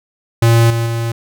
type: tone with level steps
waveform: square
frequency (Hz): 115.7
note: A#2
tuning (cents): -13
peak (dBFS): -8 / -15 / -17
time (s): 0.42-1.12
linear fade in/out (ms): 5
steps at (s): 0.7 / 0.86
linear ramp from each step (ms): 5
effects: none